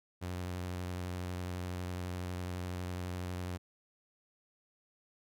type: tone with vibrato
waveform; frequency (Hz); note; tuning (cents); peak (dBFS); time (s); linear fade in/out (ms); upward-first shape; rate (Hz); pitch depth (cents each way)
sawtooth; 90; F#2; -47; -33; 0.21-3.58; 20; square; 12; 14
effects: none